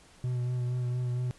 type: tone with vibrato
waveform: triangle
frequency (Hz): 123.9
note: B2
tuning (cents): +6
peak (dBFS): -26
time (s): 0.24-1.31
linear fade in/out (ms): 0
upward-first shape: sine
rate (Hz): 4.3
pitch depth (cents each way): 21
effects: pink hiss -57 dBFS RMS until 1.38 s + resampled to 24000 Hz